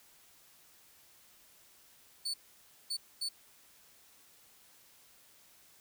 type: tone bursts at uneven times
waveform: 35% pulse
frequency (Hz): 4467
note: C#8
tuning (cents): +12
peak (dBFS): -32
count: 3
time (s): 2.25-2.34 / 2.9-2.97 / 3.21-3.29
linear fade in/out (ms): 10
effects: white hiss -62 dBFS RMS until 5.8 s